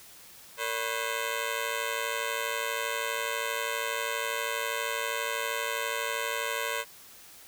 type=ring-modulated tone; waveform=10% pulse; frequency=517 Hz; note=C5; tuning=21 cents flat; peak=-18 dBFS; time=0.57-6.85 s; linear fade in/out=50 ms; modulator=56.2 Hz; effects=white hiss -51 dBFS RMS until 7.47 s